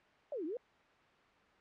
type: exponential two-way sweep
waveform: sine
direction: down then up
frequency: 628 to 293.7 to 524 Hz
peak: -37 dBFS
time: 0.32-0.57 s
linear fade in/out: 2 ms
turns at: 0.45 s
effects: white hiss -65 dBFS RMS until 1.6 s + low-pass 2000 Hz 12 dB/octave